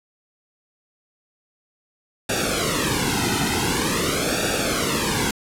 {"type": "noise with flanger", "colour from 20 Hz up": "pink", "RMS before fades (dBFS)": -22, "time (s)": [2.29, 5.31], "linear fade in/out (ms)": 5, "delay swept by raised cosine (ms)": [0.96, 1.79], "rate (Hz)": 0.46, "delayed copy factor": -0.9, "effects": ["low-pass 11000 Hz 12 dB/octave"]}